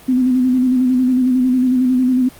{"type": "tone with vibrato", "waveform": "sine", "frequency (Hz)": 254.2, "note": "C4", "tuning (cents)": -50, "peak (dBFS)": -11, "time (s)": [0.08, 2.29], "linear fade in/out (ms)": 10, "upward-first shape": "square", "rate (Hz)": 11, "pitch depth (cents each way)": 32, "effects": ["pink hiss -41 dBFS RMS until 2.39 s", "Opus 32 kbps"]}